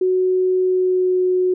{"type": "tone with pitch glide", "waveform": "sine", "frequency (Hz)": [370, 366.6], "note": ["F#4", "F#4"], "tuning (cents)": [0, -16], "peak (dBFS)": -14, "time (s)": [0.01, 1.54], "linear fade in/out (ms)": 5, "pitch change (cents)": -16, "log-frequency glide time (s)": [0.62, 1.22], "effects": []}